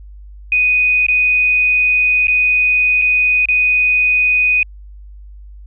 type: tone with dropouts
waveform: sine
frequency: 2489 Hz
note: D#7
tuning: in tune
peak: -10 dBFS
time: 0.52-4.63 s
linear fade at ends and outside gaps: 2 ms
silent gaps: 1.066-1.084 / 2.271-2.281 / 3.016-3.02 / 3.456-3.486 s
effects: added 50 Hz sine -33 dBFS peak until 5.66 s

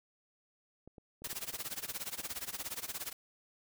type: clicks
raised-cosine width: 2 ms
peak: -38 dBFS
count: 7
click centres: 0.876 / 0.982 / 1.22 / 1.271 / 1.329 / 1.539 / 2.199 s
type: noise with tremolo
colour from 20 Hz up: white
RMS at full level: -38 dBFS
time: 1.24-3.13 s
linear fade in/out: 5 ms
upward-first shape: sine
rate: 17 Hz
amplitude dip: 90%
effects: none

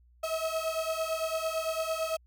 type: beating tone pair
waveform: 35% pulse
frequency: 639 / 647.9 Hz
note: D#5 / E5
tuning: +46 / -30 cents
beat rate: 8.9 Hz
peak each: -31 dBFS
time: 0.23-2.17 s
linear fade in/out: 10 ms
effects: added 60 Hz sine -58 dBFS peak until 2.26 s

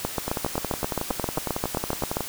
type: two click trains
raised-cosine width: 1 ms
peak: -12 / -10 dBFS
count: 22 / 17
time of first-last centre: 0.28-2.207 / 0.05-2.169 s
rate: 10.9 / 7.55 Hz
effects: white hiss -35 dBFS RMS until 2.28 s

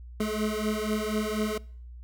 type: beating tone pair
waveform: 25% pulse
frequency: 212 / 216.1 Hz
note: G#3 / A3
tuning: +36 / -31 cents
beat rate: 4.1 Hz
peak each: -26 dBFS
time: 0.2-1.58 s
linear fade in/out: 5 ms
effects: noise-tail reverb RT60 0.6 s tail -25 dB re dry + added 60 Hz sine -41 dBFS peak until 2.03 s

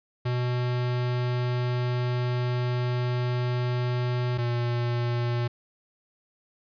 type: tone pair in turn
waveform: square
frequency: 123.47 / 120.02 Hz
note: B2 / B2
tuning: 0 / -49 cents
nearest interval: unison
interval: 49 cents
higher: first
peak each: -25 dBFS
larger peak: neither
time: 0.25-4.38 / 4.38-5.48 s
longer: first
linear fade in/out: 10 ms
effects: resampled to 11025 Hz

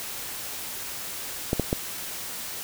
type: clicks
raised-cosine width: 2 ms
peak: -9 dBFS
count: 3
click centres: 1.531 / 1.597 / 1.729 s
effects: white hiss -35 dBFS RMS until 2.63 s

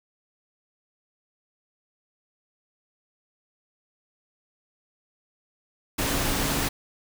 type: tone in noise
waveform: sine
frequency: 278.4 Hz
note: C#4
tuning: 8 cents sharp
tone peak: -34 dBFS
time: 5.98-6.69 s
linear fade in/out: 10 ms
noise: pink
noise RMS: -26 dBFS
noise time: 5.98-6.69 s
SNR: -11 dB
effects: none

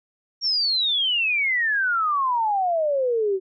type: exponential sweep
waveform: sine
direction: down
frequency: 5620 to 370 Hz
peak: -19 dBFS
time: 0.41-3.4 s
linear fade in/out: 50 ms
effects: none

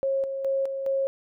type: tone with tremolo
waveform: sine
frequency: 542 Hz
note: C#5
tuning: 39 cents flat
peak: -22 dBFS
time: 0.03-1.07 s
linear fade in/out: 0 ms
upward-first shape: square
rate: 2.4 Hz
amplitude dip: 50%
effects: none

